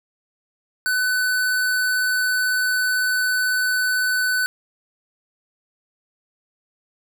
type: tone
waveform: square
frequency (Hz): 1503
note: F#6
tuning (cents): +27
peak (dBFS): -19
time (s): 0.86-4.46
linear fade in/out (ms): 0
effects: none